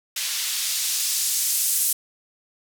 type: noise with band-pass filter sweep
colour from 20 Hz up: blue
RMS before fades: -24 dBFS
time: 0.16-1.93 s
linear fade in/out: 5 ms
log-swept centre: 3000 to 9300 Hz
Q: 0.81
effects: none